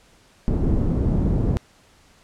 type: low-pass noise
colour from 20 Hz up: pink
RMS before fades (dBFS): -20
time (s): 0.48-1.57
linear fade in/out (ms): 0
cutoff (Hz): 290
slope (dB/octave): 12
effects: pink hiss -55 dBFS RMS until 2.23 s + low-pass 9000 Hz 12 dB/octave